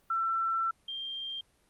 sine tone pair in turn, 1342 / 3183 Hz, E6 / G7, +31 / +26 cents, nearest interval octave + minor third, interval 1495 cents, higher second, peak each -27 / -35 dBFS, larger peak first, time 0.1-0.71 / 0.88-1.41 s, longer first, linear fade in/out 5 ms, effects pink hiss -68 dBFS RMS until 1.69 s + Opus 32 kbps

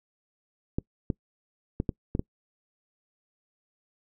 clicks, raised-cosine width 3 ms, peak -14 dBFS, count 6, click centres 0.785 / 1.102 / 1.801 / 1.892 / 2.151 / 2.194 s, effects noise-tail reverb RT60 0.1 s tail -25 dB re dry

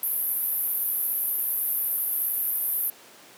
white band-pass noise, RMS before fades -27 dBFS, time 0.03-2.9 s, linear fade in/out 2 ms, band 11000 to 14000 Hz, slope 96 dB/octave, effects pink hiss -49 dBFS RMS until 3.37 s + high-pass 300 Hz 12 dB/octave

